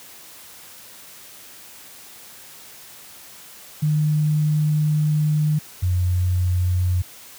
sine tone pair in turn, 151.7 / 90.2 Hz, D#3 / F#2, -44 / -44 cents, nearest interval major sixth, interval 900 cents, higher first, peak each -16 dBFS, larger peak neither, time 3.82-5.59 / 5.82-7.02 s, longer first, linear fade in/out 10 ms, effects white hiss -43 dBFS RMS until 7.38 s + high-pass 60 Hz 12 dB/octave

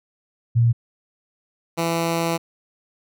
sine / 10% pulse tone pair in turn, 117.3 / 166.9 Hz, A#2 / E3, +11 / +22 cents, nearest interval tritone, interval 611 cents, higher second, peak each -13 / -12 dBFS, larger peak second, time 0.55-0.73 / 1.77-2.38 s, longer second, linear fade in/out 20 ms, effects none

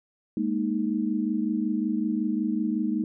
sine chord, Ab suspended second, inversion none, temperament equal, 207.7 / 233.1 / 311.1 Hz, Ab3 / Bb3 / Eb4, 0 / 0 / 0 cents, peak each -28 dBFS, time 0.37-3.04 s, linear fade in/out 2 ms, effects none

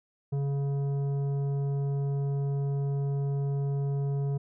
sine tone with tanh clipping, 140 Hz, C#3, 18 cents sharp, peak -28 dBFS, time 0.32-4.38 s, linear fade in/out 10 ms, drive 10 dB, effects none

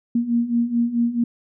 sine beating tone pair, 233.1 / 237.7 Hz, A#3 / A#3, 0 / +34 cents, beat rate 4.6 Hz, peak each -23 / -19 dBFS, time 0.15-1.24 s, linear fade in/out 5 ms, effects none

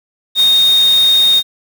sine tone in noise, 3700 Hz, A#7, 14 cents flat, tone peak -7 dBFS, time 0.35-1.43 s, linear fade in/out 50 ms, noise white, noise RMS -25 dBFS, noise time 0.35-1.43 s, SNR +15 dB, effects none

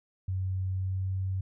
sine tone with pitch glide, 93.9 to 94.77 Hz, F#2 to F#2, +26 to +42 cents, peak -28 dBFS, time 0.28-1.41 s, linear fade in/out 5 ms, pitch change +16 cents, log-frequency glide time 0.7-1.12 s, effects none

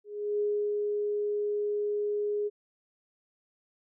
sine tone with ADSR envelope, 414.9 Hz, G#4, 2 cents flat, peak -25 dBFS, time 0.04-2.5 s, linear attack 360 ms, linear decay 320 ms, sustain -2 dB, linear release 33 ms, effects none

